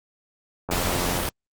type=click train; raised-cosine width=1 ms; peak=-15 dBFS; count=46; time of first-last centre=0.69-1.201 s; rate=88.1 Hz
type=noise; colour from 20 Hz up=pink; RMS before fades=-26 dBFS; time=0.71-1.29 s; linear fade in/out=2 ms
effects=Opus 48 kbps